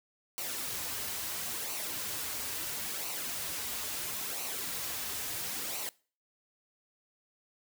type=noise with flanger; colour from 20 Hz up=white; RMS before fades=-37 dBFS; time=0.38-5.89 s; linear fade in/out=0 ms; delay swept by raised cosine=0.58 to 6.08 ms; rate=0.74 Hz; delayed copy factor=-0.55; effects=noise-tail reverb RT60 0.4 s tail -23 dB re dry